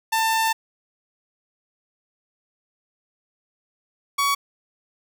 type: tone pair in turn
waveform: sawtooth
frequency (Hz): 893 / 1125.1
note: A5 / C#6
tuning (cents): +25 / +25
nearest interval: major third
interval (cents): 400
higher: second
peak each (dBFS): -15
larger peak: neither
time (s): 0.12-0.53 / 4.18-4.35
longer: first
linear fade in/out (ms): 10
effects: none